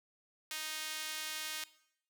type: tone with high-pass filter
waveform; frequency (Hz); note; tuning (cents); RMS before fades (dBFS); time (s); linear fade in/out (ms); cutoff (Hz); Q
sawtooth; 311.1; D#4; 0; -41; 0.51-1.64; 2; 2400; 0.79
effects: noise-tail reverb RT60 0.7 s tail -18 dB re dry